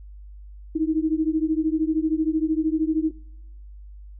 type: beating tone pair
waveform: sine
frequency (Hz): 310 / 323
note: D#4 / E4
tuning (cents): -6 / -35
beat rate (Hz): 13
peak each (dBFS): -23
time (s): 0.75-3.11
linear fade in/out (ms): 10
effects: noise-tail reverb RT60 1.0 s tail -24 dB re dry + added 50 Hz sine -39 dBFS peak until 4.19 s